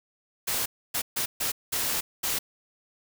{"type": "noise bursts at uneven times", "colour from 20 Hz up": "white", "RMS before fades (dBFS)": -28, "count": 6, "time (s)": [[0.47, 0.66], [0.94, 1.02], [1.16, 1.26], [1.4, 1.52], [1.72, 2.01], [2.23, 2.39]], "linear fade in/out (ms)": 10, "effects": []}